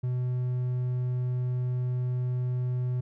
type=tone; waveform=triangle; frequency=125.1 Hz; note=B2; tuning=23 cents sharp; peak=-24 dBFS; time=0.03-3.01 s; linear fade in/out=10 ms; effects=none